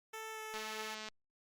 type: tone with pitch glide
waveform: 10% pulse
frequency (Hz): 441 to 436.2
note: A4 to A4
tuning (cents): +4 to -15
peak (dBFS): -35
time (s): 0.13-0.95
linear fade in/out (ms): 10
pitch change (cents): -19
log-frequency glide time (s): 0.32-0.4
type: click train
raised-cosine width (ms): 0.2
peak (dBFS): -28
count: 119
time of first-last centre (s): 0.54-1.086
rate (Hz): 216
effects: Opus 48 kbps